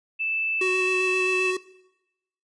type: tone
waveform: sine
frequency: 2637 Hz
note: E7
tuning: in tune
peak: -24 dBFS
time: 0.19-1.52 s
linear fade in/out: 20 ms
type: tone with vibrato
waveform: square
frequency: 371.1 Hz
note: F#4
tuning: 5 cents sharp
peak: -24 dBFS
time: 0.61-1.57 s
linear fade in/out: 5 ms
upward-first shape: square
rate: 7.6 Hz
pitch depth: 10 cents each way
effects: noise-tail reverb RT60 0.9 s tail -19 dB re dry + resampled to 22050 Hz